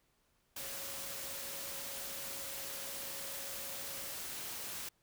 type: tone in noise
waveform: sine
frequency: 550 Hz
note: C#5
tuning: 14 cents flat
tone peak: -54 dBFS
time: 0.59-4.13 s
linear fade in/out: 5 ms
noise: white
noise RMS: -43 dBFS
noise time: 0.56-4.89 s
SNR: -14 dB
effects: pink hiss -75 dBFS RMS until 5.02 s